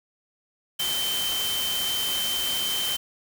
sine tone in noise, 3098 Hz, G7, 21 cents flat, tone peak -26 dBFS, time 0.79-2.97 s, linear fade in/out 10 ms, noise white, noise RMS -30 dBFS, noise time 0.79-2.97 s, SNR +1 dB, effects none

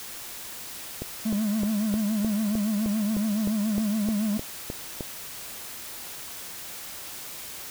click train, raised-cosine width 2 ms, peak -18 dBFS, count 14, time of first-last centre 1.02-5.008 s, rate 3.26 Hz
triangle tone with vibrato, 211.8 Hz, G#3, 34 cents sharp, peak -21 dBFS, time 1.25-4.38 s, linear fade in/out 10 ms, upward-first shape triangle, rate 7.1 Hz, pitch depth 110 cents each way
effects white hiss -39 dBFS RMS until 7.7 s

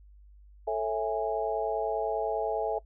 sine chord, A major seventh, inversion none, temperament just, 440 / 550 / 660 / 825 Hz, A4 / C#5 / E5 / G#5, 0 / -14 / +2 / -12 cents, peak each -31 / -36 / -31 / -33 dBFS, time 0.67-2.79 s, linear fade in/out 10 ms, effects noise-tail reverb RT60 0.1 s tail -21 dB re dry + added 50 Hz sine -51 dBFS peak until 2.85 s

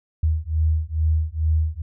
sine beating tone pair, 77.78 / 80.08 Hz, D#2 / E2, 0 / -50 cents, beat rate 2.3 Hz, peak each -21 dBFS, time 0.23-1.82 s, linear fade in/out 5 ms, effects none

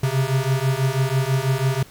square beating tone pair, 130 / 136.1 Hz, C3 / C#3, -11 / -31 cents, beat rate 6.1 Hz, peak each -22 / -22 dBFS, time 0.03-1.83 s, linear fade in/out 5 ms, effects pink hiss -47 dBFS RMS until 1.9 s

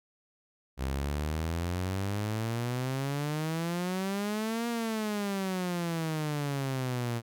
sawtooth exponential two-way sweep, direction up then down, 64.5 to 237.2 to 115.4 Hz, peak -26 dBFS, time 0.77-7.22 s, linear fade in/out 50 ms, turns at 4.68 s, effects none

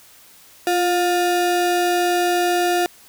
square ring-modulated tone, 531 Hz, C5, 25 cents sharp, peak -14 dBFS, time 0.67-2.86 s, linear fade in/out 0 ms, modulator 181 Hz, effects white hiss -48 dBFS RMS until 3.08 s

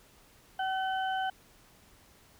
harmonic tone, 760 Hz, F#5, 46 cents sharp, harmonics 1 / 2 / 4, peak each -30 / -36 / -42 dBFS, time 0.59-1.3 s, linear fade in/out 5 ms, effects pink hiss -60 dBFS RMS until 2.39 s

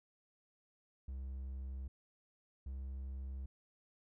triangle tone pair in turn, 66 / 66.46 Hz, C2 / C2, +16 / +28 cents, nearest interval unison, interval 12 cents, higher second, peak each -39 / -39 dBFS, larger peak neither, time 1.08-1.88 / 2.66-3.46 s, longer neither, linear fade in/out 5 ms, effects none

